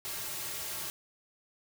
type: noise with comb filter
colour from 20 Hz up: white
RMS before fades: -38 dBFS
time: 0.05-0.9 s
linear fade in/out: 0 ms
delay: 4 ms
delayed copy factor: -0.7
effects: none